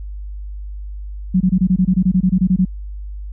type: tone bursts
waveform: sine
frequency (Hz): 185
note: F#3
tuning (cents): 0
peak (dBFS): -10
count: 15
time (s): 1.34-2.652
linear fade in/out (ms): 10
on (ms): 66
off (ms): 23
effects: added 50 Hz sine -26 dBFS peak until 3.32 s